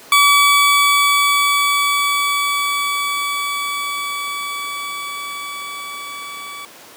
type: tone with level ramp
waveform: 20% pulse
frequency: 1144 Hz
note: D6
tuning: 46 cents flat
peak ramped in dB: -4 to -25 dBFS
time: 0.12-6.65 s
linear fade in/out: 2 ms
effects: pink hiss -40 dBFS RMS until 6.96 s + high-pass 300 Hz 12 dB/octave